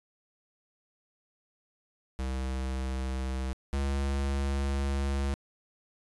square tone pair in turn, 65.3 / 69.05 Hz, C2 / C#2, -3 / -6 cents, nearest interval minor second, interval 97 cents, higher second, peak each -31 / -28 dBFS, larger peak second, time 2.19-3.53 / 3.73-5.34 s, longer second, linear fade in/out 0 ms, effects resampled to 24000 Hz

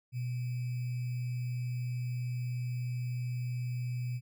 sine tone with sample-and-hold, 123.47 Hz, B2, in tune, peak -32 dBFS, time 0.12-4.21 s, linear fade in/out 50 ms, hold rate 2450 Hz, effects none

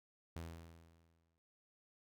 sawtooth tone with exponential decay, 82.9 Hz, E2, 10 cents sharp, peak -39 dBFS, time 0.36-1.38 s, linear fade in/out 0 ms, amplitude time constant 220 ms, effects none

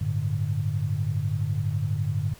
sine chord, G suspended second, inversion none, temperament equal, 98 / 110 / 146.83 Hz, G2 / A2 / D3, 0 / 0 / 0 cents, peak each -28 dBFS, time 0.01-2.34 s, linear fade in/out 5 ms, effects pink hiss -51 dBFS RMS until 2.39 s

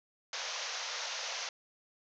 white band-pass noise, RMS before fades -39 dBFS, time 0.33-1.49 s, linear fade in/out 2 ms, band 470 to 6500 Hz, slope 96 dB/octave, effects none

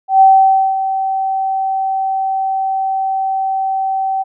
sine tone with ADSR envelope, 770 Hz, G5, 31 cents flat, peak -3 dBFS, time 0.08-4.24 s, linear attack 130 ms, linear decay 540 ms, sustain -11 dB, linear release 26 ms, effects none

